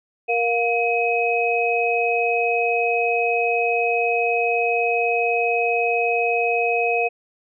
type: tone cluster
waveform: sine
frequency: 467.7 / 708 / 2536 Hz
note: A#4 / F5 / D#7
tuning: +6 / +23 / +32 cents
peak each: -22 dBFS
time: 0.28-7.09 s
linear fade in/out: 20 ms
effects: none